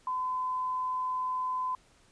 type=tone; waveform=sine; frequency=1017 Hz; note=C6; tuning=50 cents flat; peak=-29 dBFS; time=0.07-1.75 s; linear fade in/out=2 ms; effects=pink hiss -63 dBFS RMS until 2.11 s + resampled to 22050 Hz